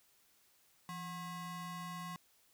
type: ring-modulated tone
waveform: square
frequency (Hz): 452.7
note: A4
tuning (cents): +49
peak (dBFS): -40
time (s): 0.89-2.16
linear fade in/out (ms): 0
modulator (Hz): 624
effects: white hiss -70 dBFS RMS until 2.53 s